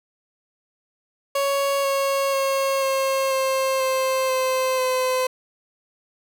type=tone with pitch steps; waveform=30% pulse; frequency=556 / 549.6 / 543.3 / 537.1 / 530.9 / 524.8 / 518.8 / 512.8 Hz; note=C#5 / C#5 / C#5 / C5 / C5 / C5 / C5 / C5; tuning=+5 / -15 / -35 / +45 / +25 / +5 / -15 / -35 cents; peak=-17 dBFS; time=1.35-5.27 s; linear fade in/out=5 ms; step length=490 ms; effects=none